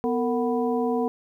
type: harmonic tone with a mistuned harmonic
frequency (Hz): 246.9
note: B3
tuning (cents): 0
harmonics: 1 / 2 / 3 / 4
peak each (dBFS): -25 / -25 / -30 / -34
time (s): 0.04-1.08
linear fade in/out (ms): 0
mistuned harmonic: 2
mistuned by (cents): -130
effects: 10-bit

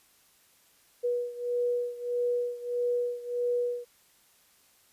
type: beating tone pair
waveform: sine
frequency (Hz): 485.2 / 486.8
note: B4 / B4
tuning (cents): -31 / -25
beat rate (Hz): 1.6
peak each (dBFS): -29 / -32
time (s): 1.03-3.85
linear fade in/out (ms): 20
effects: white hiss -63 dBFS RMS until 4.92 s + resampled to 32000 Hz

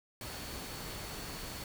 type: tone in noise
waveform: sine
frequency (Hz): 4435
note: C#8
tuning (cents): 0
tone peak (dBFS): -52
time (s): 0.21-1.64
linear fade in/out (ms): 2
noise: pink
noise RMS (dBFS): -43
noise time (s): 0.21-1.64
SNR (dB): -12
effects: none

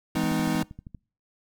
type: chord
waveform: square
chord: E major seventh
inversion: none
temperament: equal with one note detuned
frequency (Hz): 164.81 / 207.7 / 253 / 311.1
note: E3 / G#3 / B3 / D#4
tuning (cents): 0 / 0 / +42 / 0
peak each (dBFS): -30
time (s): 0.15-0.63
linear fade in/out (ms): 5
type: click train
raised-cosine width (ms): 5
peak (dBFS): -28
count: 11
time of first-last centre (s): 0.16-0.947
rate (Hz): 12.7
effects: noise-tail reverb RT60 0.4 s tail -25 dB re dry

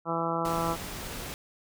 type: harmonic tone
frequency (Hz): 166.4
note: E3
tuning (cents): +17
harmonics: 1 / 2 / 3 / 4 / 5 / 6 / 7 / 8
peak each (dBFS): -35 / -35 / -35 / -35 / -35 / -35 / -35 / -35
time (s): 0.05-0.77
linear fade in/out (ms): 50
type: noise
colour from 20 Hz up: pink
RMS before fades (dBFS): -38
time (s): 0.45-1.34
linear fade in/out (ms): 0
effects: none

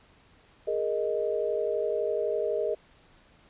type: chord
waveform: sine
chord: Ab suspended second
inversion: none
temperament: just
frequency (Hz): 415.3 / 467.2 / 623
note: Ab4 / Bb4 / Eb5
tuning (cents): 0 / +4 / +2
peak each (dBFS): -30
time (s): 0.67-2.75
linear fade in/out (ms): 10
effects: pink hiss -59 dBFS RMS until 3.49 s + resampled to 8000 Hz

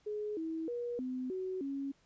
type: tone with pitch steps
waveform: sine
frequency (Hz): 420.7 / 323.1 / 480.2 / 255.3 / 373.9 / 276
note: G#4 / E4 / B4 / C4 / F#4 / C#4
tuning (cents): +22 / -35 / -49 / -42 / +18 / -7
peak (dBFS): -35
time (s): 0.06-1.92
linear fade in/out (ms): 10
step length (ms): 310
effects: pink hiss -70 dBFS RMS until 2.05 s + resampled to 16000 Hz

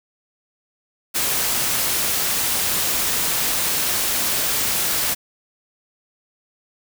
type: noise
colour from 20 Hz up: white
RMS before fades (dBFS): -21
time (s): 1.14-5.15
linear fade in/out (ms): 20
effects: none

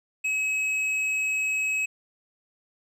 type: tone with hard clipping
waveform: sine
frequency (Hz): 2560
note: D#7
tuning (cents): +49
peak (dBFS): -25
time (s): 0.24-1.86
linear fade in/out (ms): 10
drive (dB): 6
effects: none

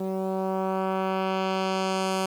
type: tone with low-pass filter sweep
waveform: 10% pulse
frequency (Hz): 189.7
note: F#3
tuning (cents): +43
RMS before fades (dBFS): -27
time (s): 0-2.26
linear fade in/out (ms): 5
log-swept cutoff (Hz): 430 to 11000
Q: 0.86
effects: 8-bit

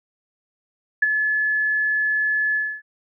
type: tone with ADSR envelope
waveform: sine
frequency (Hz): 1718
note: A6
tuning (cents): -42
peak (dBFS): -11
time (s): 1.02-2.82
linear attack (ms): 7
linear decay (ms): 24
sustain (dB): -7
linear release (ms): 270
effects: none

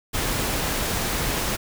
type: noise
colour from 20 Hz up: pink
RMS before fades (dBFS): -25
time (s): 0.13-1.57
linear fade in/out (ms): 20
effects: none

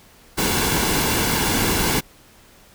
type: noise with comb filter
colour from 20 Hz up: pink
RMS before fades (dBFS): -20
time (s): 0.37-2.01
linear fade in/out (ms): 20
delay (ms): 1.6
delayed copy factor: -0.5
effects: pink hiss -50 dBFS RMS until 2.74 s

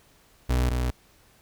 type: tone pair in turn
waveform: 35% pulse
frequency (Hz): 62.3 / 61.73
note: B1 / B1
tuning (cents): +16 / 0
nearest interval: unison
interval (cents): 16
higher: first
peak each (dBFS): -19 / -22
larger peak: first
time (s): 0.49-0.7 / 0.7-0.91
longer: neither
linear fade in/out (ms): 10
effects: pink hiss -59 dBFS RMS until 1.41 s

